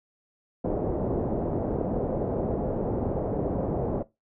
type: low-pass noise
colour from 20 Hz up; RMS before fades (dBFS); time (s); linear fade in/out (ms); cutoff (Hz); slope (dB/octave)
white; -28; 0.64-4.03; 10; 590; 24
effects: noise-tail reverb RT60 0.2 s tail -18 dB re dry